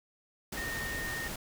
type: tone in noise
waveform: sine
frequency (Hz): 1841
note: A#6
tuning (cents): -22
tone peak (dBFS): -36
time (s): 0.57-1.28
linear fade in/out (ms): 5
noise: pink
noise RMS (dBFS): -39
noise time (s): 0.52-1.36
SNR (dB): 0
effects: none